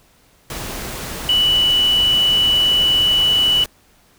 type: tone in noise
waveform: sine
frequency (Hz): 2960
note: F#7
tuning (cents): 0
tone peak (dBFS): -12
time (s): 1.29-3.64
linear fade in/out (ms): 2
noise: pink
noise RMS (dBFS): -28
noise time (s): 0.5-3.66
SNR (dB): +13
effects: pink hiss -54 dBFS RMS until 4.18 s